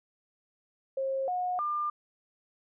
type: tone with pitch steps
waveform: sine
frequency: 536 / 725 / 1200 Hz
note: C5 / F#5 / D6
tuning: +42 / -35 / +37 cents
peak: -28 dBFS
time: 0.97-1.9 s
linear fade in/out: 5 ms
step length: 310 ms
effects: none